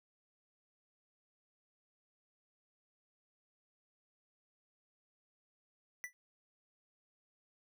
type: tone with exponential decay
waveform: square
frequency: 1975.5 Hz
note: B6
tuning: in tune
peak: -37 dBFS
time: 6.04-6.13 s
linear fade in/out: 0 ms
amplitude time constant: 19 ms
effects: none